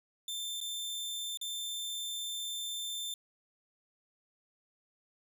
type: tone with dropouts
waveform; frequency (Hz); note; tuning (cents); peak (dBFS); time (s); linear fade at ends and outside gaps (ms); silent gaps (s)
sawtooth; 3562; A7; +21; -33; 0.28-3.14; 2; 0.604-0.612 / 1.373-1.413
effects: none